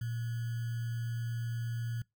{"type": "tone with sample-and-hold", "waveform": "sine", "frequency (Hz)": 116.8, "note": "A#2", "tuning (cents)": 4, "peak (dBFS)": -33, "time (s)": [0.01, 2.02], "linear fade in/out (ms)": 5, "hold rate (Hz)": 1575, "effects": ["noise-tail reverb RT60 0.2 s tail -24 dB re dry"]}